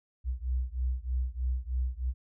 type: beating tone pair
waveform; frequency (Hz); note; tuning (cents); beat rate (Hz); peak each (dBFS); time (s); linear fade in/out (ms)
sine; 61.5 / 64.7; B1 / C2; -7 / -19; 3.2; -31 / -32; 0.24-2.14; 50
effects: none